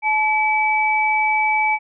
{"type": "tone pair together", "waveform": "sine", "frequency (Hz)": [862.1, 2296], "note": ["A5", "D7"], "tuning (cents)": [-36, -40], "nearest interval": "octave + perfect fourth", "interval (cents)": 1696, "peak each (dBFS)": -18, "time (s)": [0.02, 1.79], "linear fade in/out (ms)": 50, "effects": []}